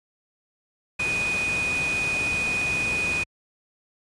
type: tone in noise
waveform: sine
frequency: 2482 Hz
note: D#7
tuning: 5 cents flat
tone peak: -23 dBFS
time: 0.99-3.24 s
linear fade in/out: 10 ms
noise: pink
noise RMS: -32 dBFS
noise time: 0.99-3.24 s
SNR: +6 dB
effects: high-pass 60 Hz 12 dB/octave + resampled to 22050 Hz